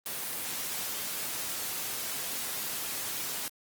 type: noise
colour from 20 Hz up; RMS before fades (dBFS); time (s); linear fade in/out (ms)
white; -35; 0.06-3.48; 0
effects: high-pass 100 Hz 12 dB/octave + Opus 24 kbps